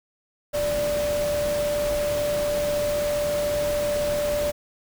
sine tone in noise, 587.3 Hz, D5, in tune, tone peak -22 dBFS, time 0.53-4.52 s, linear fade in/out 20 ms, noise pink, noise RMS -32 dBFS, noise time 0.53-4.52 s, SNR +7 dB, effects none

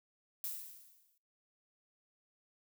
violet noise with exponential decay, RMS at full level -38 dBFS, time 0.44-1.18 s, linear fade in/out 1 ms, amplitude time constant 160 ms, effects noise-tail reverb RT60 0.5 s tail -25 dB re dry

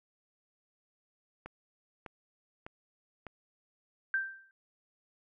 click train, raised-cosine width 0.5 ms, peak -28 dBFS, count 4, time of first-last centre 1.46-3.267 s, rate 1.66 Hz
sine tone with exponential decay, 1568 Hz, G6, in tune, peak -25 dBFS, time 4.14-4.51 s, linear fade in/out 1 ms, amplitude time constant 80 ms
effects none

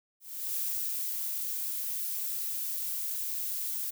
violet noise with ADSR envelope, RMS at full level -32 dBFS, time 0.2-3.91 s, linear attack 360 ms, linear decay 630 ms, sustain -2 dB, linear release 14 ms, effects none

